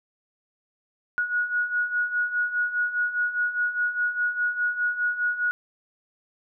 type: beating tone pair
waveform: sine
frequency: 1452 / 1456.9 Hz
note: F#6 / F#6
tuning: -33 / -27 cents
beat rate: 4.9 Hz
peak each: -29 / -24 dBFS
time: 1.18-5.51 s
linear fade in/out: 0 ms
effects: none